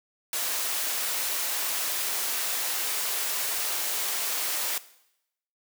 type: high-pass noise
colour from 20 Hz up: white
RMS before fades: -29 dBFS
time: 0.33-4.78 s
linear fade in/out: 2 ms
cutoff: 450 Hz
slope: 12 dB/octave
effects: noise-tail reverb RT60 0.8 s tail -17 dB re dry